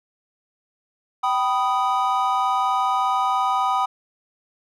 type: chord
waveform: triangle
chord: G augmented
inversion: none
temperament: equal with one note detuned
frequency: 773.2 / 987.8 / 1244.5 Hz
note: G5 / B5 / D#6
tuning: -24 / 0 / 0 cents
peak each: -21 dBFS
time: 1.23-3.86 s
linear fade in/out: 10 ms
effects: none